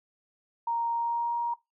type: tone with pitch glide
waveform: sine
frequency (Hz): 932.3 to 943.7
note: A#5 to A#5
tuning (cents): 0 to +21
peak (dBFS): -26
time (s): 0.67-1.54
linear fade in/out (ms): 5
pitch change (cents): +21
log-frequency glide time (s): 0.92-1.37
effects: noise-tail reverb RT60 0.2 s tail -21 dB re dry